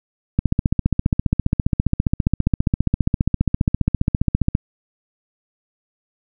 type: click train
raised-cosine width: 5 ms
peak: -3 dBFS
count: 63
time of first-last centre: 0.39-4.551 s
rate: 14.9 Hz
effects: none